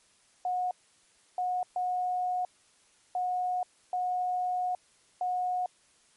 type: tone bursts at uneven times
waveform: sine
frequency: 727 Hz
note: F#5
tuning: 31 cents flat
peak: -27 dBFS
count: 6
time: 0.45-0.71 / 1.38-1.63 / 1.76-2.45 / 3.15-3.63 / 3.93-4.75 / 5.21-5.66 s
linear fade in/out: 2 ms
effects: white hiss -64 dBFS RMS until 6.16 s + MP3 48 kbps